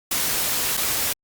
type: noise with dropouts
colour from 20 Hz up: white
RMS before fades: -23 dBFS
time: 0.11-1.13 s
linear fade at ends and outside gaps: 5 ms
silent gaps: 0.77-0.774 s
effects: Opus 48 kbps